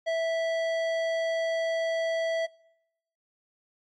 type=tone with tanh clipping; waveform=sine; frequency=657 Hz; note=E5; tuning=6 cents flat; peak=-27 dBFS; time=0.06-2.47 s; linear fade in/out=20 ms; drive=14 dB; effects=noise-tail reverb RT60 0.9 s tail -26 dB re dry + AAC 64 kbps